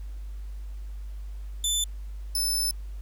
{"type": "tone pair in turn", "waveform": "20% pulse", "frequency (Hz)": [3520, 5274], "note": ["A7", "E8"], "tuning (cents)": [0, 0], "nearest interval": "perfect fifth", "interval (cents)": 700, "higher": "second", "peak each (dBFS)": [-18, -19], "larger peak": "first", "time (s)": [[1.64, 1.84], [2.35, 2.71]], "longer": "second", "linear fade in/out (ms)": 2, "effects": ["added 50 Hz sine -34 dBFS peak until 3.01 s", "pink hiss -60 dBFS RMS until 3.01 s"]}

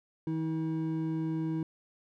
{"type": "tone pair together", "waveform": "triangle", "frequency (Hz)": [160, 320], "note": ["D#3", "D#4"], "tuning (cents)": [49, 49], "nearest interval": "octave", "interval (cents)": 1200, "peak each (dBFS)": [-31, -30], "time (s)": [0.27, 1.63], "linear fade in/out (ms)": 2, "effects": []}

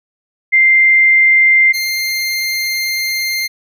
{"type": "tone pair in turn", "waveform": ["sine", "25% pulse"], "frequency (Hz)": [2093, 2103], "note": ["C7", "C7"], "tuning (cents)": [0, 8], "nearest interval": "unison", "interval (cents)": 8, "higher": "second", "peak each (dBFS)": [-6, -12], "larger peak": "first", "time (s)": [[0.52, 1.73], [1.73, 3.48]], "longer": "second", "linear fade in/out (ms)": 20, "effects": []}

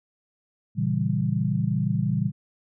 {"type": "chord", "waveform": "sine", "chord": "A# diminished seventh", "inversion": "none", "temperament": "equal with one note detuned", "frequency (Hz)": [116.54, 138.99, 164.81, 196], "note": ["A#2", "C#3", "E3", "G3"], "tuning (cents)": [0, 5, 0, 0], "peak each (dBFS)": -27, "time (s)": [0.75, 2.32], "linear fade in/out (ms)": 50, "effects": []}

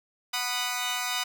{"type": "chord", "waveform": "10% pulse", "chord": "B major", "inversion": "second", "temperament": "equal with one note detuned", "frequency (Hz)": [740, 987.8, 1234.5], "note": ["F#5", "B5", "D#6"], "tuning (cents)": [0, 0, -14], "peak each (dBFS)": -24, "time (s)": [0.33, 1.24], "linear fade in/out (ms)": 10, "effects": []}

